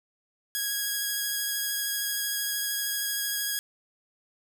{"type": "tone with vibrato", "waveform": "5% pulse", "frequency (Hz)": 1652, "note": "G#6", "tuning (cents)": -10, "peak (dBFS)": -17, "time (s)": [0.55, 3.59], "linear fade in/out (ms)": 0, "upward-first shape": "sine", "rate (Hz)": 13, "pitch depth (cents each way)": 13, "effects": []}